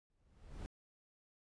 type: noise with exponential growth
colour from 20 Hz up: brown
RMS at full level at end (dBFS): -42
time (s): 0.1-0.66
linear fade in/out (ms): 0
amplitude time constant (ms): 120
effects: resampled to 22050 Hz